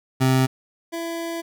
25% pulse tone pair in turn, 130.81 / 334.2 Hz, C3 / E4, 0 / +24 cents, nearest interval octave + major third, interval 1624 cents, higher second, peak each -12 / -23 dBFS, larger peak first, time 0.2-0.47 / 0.92-1.42 s, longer second, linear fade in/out 20 ms, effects none

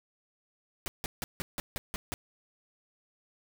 pink noise bursts, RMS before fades -35 dBFS, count 8, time 0.86-2.14 s, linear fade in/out 0 ms, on 20 ms, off 160 ms, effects none

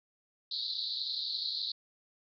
pink band-pass noise, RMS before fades -36 dBFS, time 0.51-1.72 s, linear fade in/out 5 ms, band 3800 to 4500 Hz, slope 96 dB/octave, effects none

